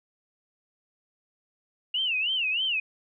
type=tone with vibrato; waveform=sine; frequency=2800 Hz; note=F7; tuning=4 cents sharp; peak=-24 dBFS; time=1.94-2.8 s; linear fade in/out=5 ms; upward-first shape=sine; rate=3.2 Hz; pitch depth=200 cents each way; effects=none